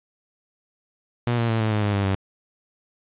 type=tone with pitch steps; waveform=sawtooth; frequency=120 / 116.38 / 112.87 / 109.47 / 106.17 / 102.97 / 99.86 / 96.85 Hz; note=B2 / A#2 / A2 / A2 / G#2 / G#2 / G2 / G2; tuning=-49 / -2 / +45 / -8 / +39 / -14 / +33 / -20 cents; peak=-16 dBFS; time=1.27-2.15 s; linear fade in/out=0 ms; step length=110 ms; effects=resampled to 8000 Hz + 8-bit